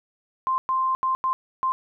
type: tone bursts at uneven times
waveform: sine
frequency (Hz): 1046.5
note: C6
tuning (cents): 0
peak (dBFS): -20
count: 5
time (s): 0.47-0.58 / 0.69-0.95 / 1.03-1.15 / 1.24-1.33 / 1.63-1.72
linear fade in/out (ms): 0
effects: none